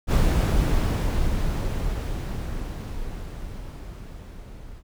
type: noise with level ramp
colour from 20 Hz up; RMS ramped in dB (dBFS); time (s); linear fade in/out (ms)
brown; -17 to -42; 0.07-4.83; 50
effects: none